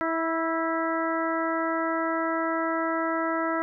harmonic tone with a mistuned harmonic, 326.3 Hz, E4, 18 cents flat, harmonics 1 / 2 / 3 / 4 / 5 / 6, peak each -29 / -30 / -33 / -30 / -36 / -36 dBFS, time 0.01-3.62 s, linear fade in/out 0 ms, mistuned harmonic 4, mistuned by +20 cents, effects none

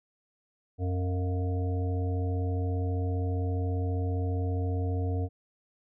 harmonic tone with a mistuned harmonic, 91.2 Hz, F#2, 24 cents flat, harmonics 1 / 3 / 5 / 7 / 8, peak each -27 / -37 / -38 / -46 / -43 dBFS, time 0.78-5.29 s, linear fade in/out 50 ms, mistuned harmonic 8, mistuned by -39 cents, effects none

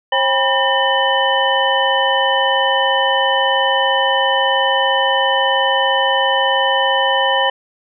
sine tone cluster, 538 / 799 / 978 / 1813 / 3013 Hz, C5 / G5 / B5 / A#6 / F#7, +48 / +33 / -17 / -49 / +31 cents, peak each -19 dBFS, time 0.12-7.5 s, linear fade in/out 5 ms, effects none

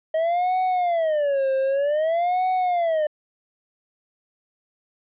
triangle tone with vibrato, 629 Hz, D#5, 19 cents sharp, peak -17 dBFS, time 0.14-3.07 s, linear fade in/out 5 ms, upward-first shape sine, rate 0.53 Hz, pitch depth 290 cents each way, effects resampled to 8000 Hz

